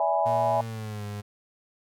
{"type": "chord", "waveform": "sine", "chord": "E dominant seventh", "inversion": "third", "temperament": "equal with one note detuned", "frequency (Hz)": [574.6, 659.3, 830.6, 987.8], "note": ["D5", "E5", "G#5", "B5"], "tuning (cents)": [-38, 0, 0, 0], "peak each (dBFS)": [-30, -25, -25, -31], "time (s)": [0, 0.61], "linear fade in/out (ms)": 2}
{"type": "tone with pitch glide", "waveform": "35% pulse", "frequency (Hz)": [116.54, 103.23], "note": ["A#2", "G#2"], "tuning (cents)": [0, -10], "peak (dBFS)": -31, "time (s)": [0.25, 1.22], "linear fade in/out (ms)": 20, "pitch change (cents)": -210, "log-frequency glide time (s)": [0.56, 1.04]}
{"effects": []}